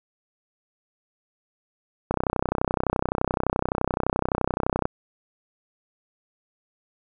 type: click train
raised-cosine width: 1 ms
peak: -8 dBFS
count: 88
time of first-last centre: 2.11-4.854 s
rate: 31.7 Hz
effects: none